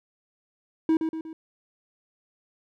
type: tone with echo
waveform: triangle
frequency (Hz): 320.7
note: E4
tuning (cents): -48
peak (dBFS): -16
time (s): 0.89-0.97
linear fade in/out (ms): 2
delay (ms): 120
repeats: 3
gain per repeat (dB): -6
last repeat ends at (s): 1.33
effects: none